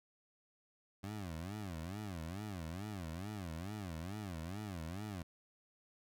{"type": "tone with vibrato", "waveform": "20% pulse", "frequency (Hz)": 92.5, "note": "F#2", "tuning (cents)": 0, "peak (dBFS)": -37, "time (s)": [1.03, 5.23], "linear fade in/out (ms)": 10, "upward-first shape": "sine", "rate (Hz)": 2.3, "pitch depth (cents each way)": 260, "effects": []}